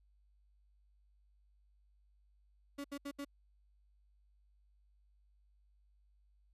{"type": "tone bursts", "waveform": "35% pulse", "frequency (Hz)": 282.9, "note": "C#4", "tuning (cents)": 35, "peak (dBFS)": -39, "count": 4, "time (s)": [2.78, 3.249], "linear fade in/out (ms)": 10, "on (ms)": 64, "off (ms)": 71, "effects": ["added 50 Hz sine -67 dBFS peak until 6.53 s", "resampled to 32000 Hz"]}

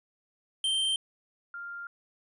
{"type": "tone pair in turn", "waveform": ["square", "sine"], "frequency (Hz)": [3136, 1396.9], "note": ["G7", "F6"], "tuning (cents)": [0, 0], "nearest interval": "octave + major second", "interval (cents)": 1400, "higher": "first", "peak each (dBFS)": [-26, -37], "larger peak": "first", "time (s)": [[0.64, 0.96], [1.54, 1.87]], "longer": "second", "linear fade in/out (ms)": 2, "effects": ["resampled to 24000 Hz"]}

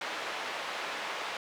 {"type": "band-pass noise", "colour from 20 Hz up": "pink", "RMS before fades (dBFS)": -37, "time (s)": [0.01, 1.37], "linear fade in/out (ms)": 2, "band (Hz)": [680, 3300], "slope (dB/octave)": 12, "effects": []}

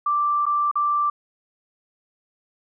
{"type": "tone with dropouts", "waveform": "sine", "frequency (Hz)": 1174.7, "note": "D6", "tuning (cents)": 0, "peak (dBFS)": -18, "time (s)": [0.06, 1.1], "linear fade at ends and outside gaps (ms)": 5, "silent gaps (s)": [[0.456, 0.464], [0.714, 0.755]], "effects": []}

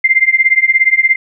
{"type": "tone with tremolo", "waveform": "sine", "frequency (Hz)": 2093, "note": "C7", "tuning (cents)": 0, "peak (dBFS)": -3, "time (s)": [0.04, 1.16], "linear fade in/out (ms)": 5, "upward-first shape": "triangle", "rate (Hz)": 17, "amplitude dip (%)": 100, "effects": []}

